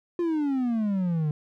triangle exponential sweep, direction down, 353.6 to 146.83 Hz, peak -21 dBFS, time 0.19-1.31 s, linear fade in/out 2 ms, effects none

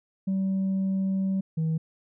sine tone pair in turn, 191.9 / 160.16 Hz, G3 / E3, -37 / -50 cents, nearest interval minor third, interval 313 cents, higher first, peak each -21 dBFS, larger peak neither, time 0.27-1.41 / 1.57-1.78 s, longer first, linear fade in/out 10 ms, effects tanh soft clip ceiling -22 dBFS

